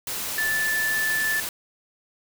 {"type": "tone in noise", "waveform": "sine", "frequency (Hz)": 1751, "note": "A6", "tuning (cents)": -9, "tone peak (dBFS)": -22, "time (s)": [0.38, 1.4], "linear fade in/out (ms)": 2, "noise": "white", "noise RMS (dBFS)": -30, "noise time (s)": [0.07, 1.49], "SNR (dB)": 5, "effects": []}